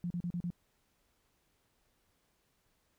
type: tone bursts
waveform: sine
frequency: 174.61 Hz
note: F3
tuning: in tune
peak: -33 dBFS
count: 5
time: 0.04-0.503 s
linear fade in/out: 0 ms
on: 63 ms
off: 37 ms
effects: pink hiss -75 dBFS RMS until 2.98 s